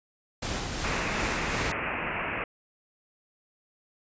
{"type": "noise with tremolo", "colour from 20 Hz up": "pink", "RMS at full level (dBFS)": -31, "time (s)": [0.42, 1.72], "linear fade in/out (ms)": 5, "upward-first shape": "sine", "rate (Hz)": 2.7, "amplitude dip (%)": 30}
{"type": "low-pass noise", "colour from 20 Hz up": "white", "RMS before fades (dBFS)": -32, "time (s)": [0.84, 2.44], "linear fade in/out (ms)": 2, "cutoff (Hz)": 2700, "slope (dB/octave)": 96}
{"effects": ["resampled to 16000 Hz"]}